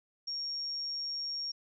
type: tone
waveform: sine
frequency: 5550 Hz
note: F8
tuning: 12 cents flat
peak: -34 dBFS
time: 0.27-1.52 s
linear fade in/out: 10 ms
effects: none